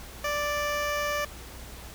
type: tone with notch filter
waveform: 15% pulse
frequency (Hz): 587.3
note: D5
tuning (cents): 0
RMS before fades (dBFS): -29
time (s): 0.24-1.25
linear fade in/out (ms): 5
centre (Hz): 9600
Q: 1.5
effects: added 60 Hz sine -44 dBFS peak until 1.94 s + pink hiss -45 dBFS RMS until 1.94 s